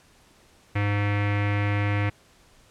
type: tone with low-pass filter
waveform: square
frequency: 102.4 Hz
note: G#2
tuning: 24 cents flat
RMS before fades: -24 dBFS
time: 0.75-2.1 s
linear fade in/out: 10 ms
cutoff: 2200 Hz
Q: 3.9
effects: pink hiss -57 dBFS RMS until 2.7 s + low-pass 10000 Hz 12 dB/octave